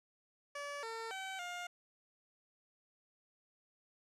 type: tone with pitch steps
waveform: 15% pulse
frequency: 574 / 452.8 / 766 / 708 Hz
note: D5 / A4 / G5 / F5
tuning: -40 / +50 / -40 / +23 cents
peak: -35 dBFS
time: 0.55-1.67 s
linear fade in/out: 5 ms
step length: 280 ms
effects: low-pass 8000 Hz 12 dB/octave